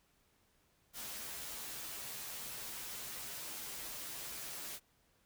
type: noise with comb filter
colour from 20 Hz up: white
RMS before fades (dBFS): -45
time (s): 0.93-4.8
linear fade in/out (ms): 50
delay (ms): 11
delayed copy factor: -0.75
effects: pink hiss -73 dBFS RMS until 5.25 s